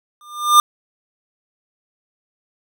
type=tone with exponential growth; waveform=square; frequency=1200 Hz; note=D6; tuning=37 cents sharp; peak=-5 dBFS; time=0.21-0.6 s; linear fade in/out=1 ms; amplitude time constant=83 ms; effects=none